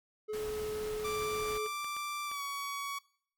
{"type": "tone", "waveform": "triangle", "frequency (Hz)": 427.6, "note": "A4", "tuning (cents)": -49, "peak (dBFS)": -32, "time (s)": [0.28, 1.68], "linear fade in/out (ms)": 20}
{"type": "noise", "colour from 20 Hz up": "pink", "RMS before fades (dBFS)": -45, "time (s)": [0.33, 1.58], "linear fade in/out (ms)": 5}
{"type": "tone with pitch glide", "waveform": "sawtooth", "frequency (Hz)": [1175, 1125.2], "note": ["D6", "C#6"], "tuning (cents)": [1, 26], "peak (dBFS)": -32, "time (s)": [1.04, 2.99], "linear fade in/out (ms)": 10, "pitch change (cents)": -75, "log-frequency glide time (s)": [2.26, 2.42]}
{"type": "clicks", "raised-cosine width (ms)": 0.3, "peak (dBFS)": -32, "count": 6, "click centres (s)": [1.482, 1.521, 1.662, 1.845, 1.966, 2.315]}
{"effects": ["noise-tail reverb RT60 0.6 s tail -22 dB re dry", "MP3 96 kbps"]}